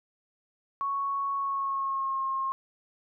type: tone with pitch glide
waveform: sine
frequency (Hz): 1108.7 to 1072.2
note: C#6 to C6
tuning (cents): 0 to +42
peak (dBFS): -27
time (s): 0.81-2.52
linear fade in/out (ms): 0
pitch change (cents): -58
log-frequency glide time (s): 1.35-2.23
effects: none